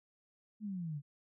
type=exponential sweep; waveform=sine; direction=down; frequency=220 to 138.59 Hz; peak=-37 dBFS; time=0.6-1.02 s; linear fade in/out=50 ms; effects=none

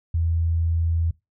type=tone; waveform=sine; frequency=82.9 Hz; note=E2; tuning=10 cents sharp; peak=-19 dBFS; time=0.14-1.11 s; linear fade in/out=5 ms; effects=noise-tail reverb RT60 0.2 s tail -21 dB re dry

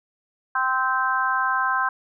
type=harmonic tone; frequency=260 Hz; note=C4; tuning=11 cents flat; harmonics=3 / 4 / 5 / 6; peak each=-29 / -23 / -27 / -24 dBFS; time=0.55-1.89 s; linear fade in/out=5 ms; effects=none

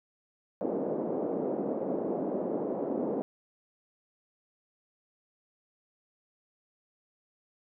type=band-pass noise; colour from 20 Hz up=white; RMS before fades=-32 dBFS; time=0.61-3.22 s; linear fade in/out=0 ms; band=210 to 550 Hz; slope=24 dB/octave; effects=none

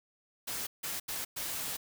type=noise bursts at uneven times; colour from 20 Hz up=white; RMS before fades=-37 dBFS; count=4; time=0.47-0.67 / 0.83-1 / 1.08-1.25 / 1.36-1.77 s; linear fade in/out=10 ms; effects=none

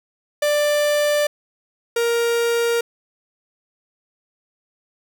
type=tone pair in turn; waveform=45% pulse; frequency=590 / 468.3 Hz; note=D5 / A#4; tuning=+8 / +8 cents; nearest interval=major third; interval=400 cents; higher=first; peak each=-16 / -17 dBFS; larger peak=first; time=0.42-1.27 / 1.96-2.81 s; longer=neither; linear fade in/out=5 ms; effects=none

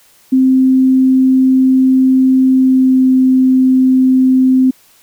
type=tone with pitch glide; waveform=sine; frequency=261 to 259.2 Hz; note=C4 to C4; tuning=-4 to -16 cents; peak=-6 dBFS; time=0.32-4.71 s; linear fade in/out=10 ms; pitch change=-12 cents; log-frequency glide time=2.51-3.11 s; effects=white hiss -48 dBFS RMS until 5.02 s

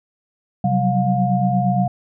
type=tone cluster; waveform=sine; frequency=131.2 / 182.9 / 191.5 / 711 Hz; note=C3 / F#3 / G3 / F5; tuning=+5 / -20 / -40 / +31 cents; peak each=-20 / -23 / -20 / -20 dBFS; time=0.64-1.88 s; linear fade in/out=5 ms; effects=none

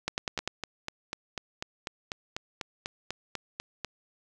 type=two click trains; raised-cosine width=0.2 ms; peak=-16 / -12 dBFS; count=15 / 5; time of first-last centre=0.39-3.847 / 0.08-0.476 s; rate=4.05 / 10.1 Hz; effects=none

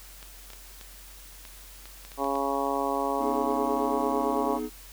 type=clicks; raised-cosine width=0.2 ms; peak=-27 dBFS; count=10; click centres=0.228 / 0.503 / 0.534 / 0.812 / 1.452 / 1.856 / 2.05 / 2.118 / 2.244 / 2.355 s
type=harmonic tone; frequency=138.59 Hz; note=C#3; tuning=in tune; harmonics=2 / 3 / 4 / 5 / 6 / 7 / 8; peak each=-33 / -33 / -33 / -33 / -33 / -33 / -33 dBFS; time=2.17-4.6 s; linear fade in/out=50 ms
type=chord; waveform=triangle; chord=G# minor; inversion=first; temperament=equal with one note detuned; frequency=246.9 / 311.1 / 424.8 Hz; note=B3 / D#4 / G#4; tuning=0 / 0 / +39 cents; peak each=-32 dBFS; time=3.18-4.7 s; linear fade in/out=50 ms
effects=added 46 Hz sine -48 dBFS peak until 4.92 s + white hiss -49 dBFS RMS until 4.92 s

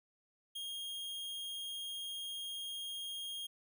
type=tone; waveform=45% pulse; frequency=3243 Hz; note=G#7; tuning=42 cents flat; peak=-40 dBFS; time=0.55-3.47 s; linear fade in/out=10 ms; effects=none

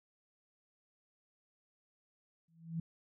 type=tone with exponential growth; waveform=sine; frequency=164.81 Hz; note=E3; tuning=in tune; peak=-32 dBFS; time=2.48-2.8 s; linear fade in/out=5 ms; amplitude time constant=68 ms; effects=none

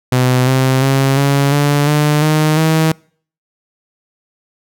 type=tone with pitch steps; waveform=sawtooth; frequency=127 / 131.18 / 135.49 / 139.94 / 144.54 / 149.29 / 154.2 / 159.27 Hz; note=B2 / C3 / C#3 / C#3 / D3 / D3 / D#3 / D#3; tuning=+49 / +5 / -39 / +17 / -27 / +29 / -15 / +41 cents; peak=-6 dBFS; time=0.12-2.92 s; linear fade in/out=5 ms; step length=350 ms; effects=noise-tail reverb RT60 0.5 s tail -26 dB re dry

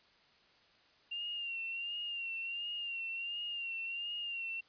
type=tone with vibrato; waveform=sine; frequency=2776 Hz; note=F7; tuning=11 cents flat; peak=-37 dBFS; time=1.11-4.61 s; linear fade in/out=10 ms; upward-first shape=sine; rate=1.4 Hz; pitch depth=51 cents each way; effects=white hiss -66 dBFS RMS until 4.68 s + resampled to 11025 Hz

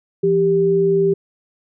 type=tone pair together; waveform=sine; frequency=169.4 / 393.7 Hz; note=E3 / G4; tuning=+48 / +8 cents; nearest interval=octave + minor third; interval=1460 cents; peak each=-21 / -13 dBFS; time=0.23-1.14 s; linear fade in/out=10 ms; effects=none

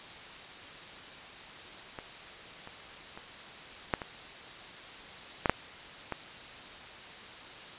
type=clicks; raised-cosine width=0.5 ms; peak=-24 / -29 / -29 / -11 / -22 / -10 / -7 / -18 dBFS; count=8; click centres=1.988 / 2.674 / 3.175 / 3.938 / 4.018 / 5.458 / 5.496 / 6.123 s; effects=white hiss -46 dBFS RMS until 7.78 s + resampled to 8000 Hz

